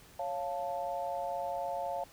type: chord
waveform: sine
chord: Db augmented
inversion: none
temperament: equal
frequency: 554.4 / 698.5 / 880 Hz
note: Db5 / F5 / A5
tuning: 0 / 0 / 0 cents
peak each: -38 / -36 / -39 dBFS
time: 0.19-2.04 s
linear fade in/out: 5 ms
effects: pink hiss -57 dBFS RMS until 2.12 s